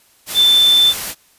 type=tone in noise; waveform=sine; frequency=3537 Hz; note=A7; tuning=8 cents sharp; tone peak=-8 dBFS; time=0.34-0.94 s; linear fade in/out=50 ms; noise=white; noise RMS=-24 dBFS; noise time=0.26-1.15 s; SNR=+13 dB; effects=white hiss -53 dBFS RMS until 1.38 s + resampled to 32000 Hz